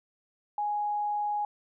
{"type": "tone", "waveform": "sine", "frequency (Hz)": 831, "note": "G#5", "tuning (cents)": 1, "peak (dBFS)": -27, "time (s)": [0.58, 1.45], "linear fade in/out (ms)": 2, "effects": []}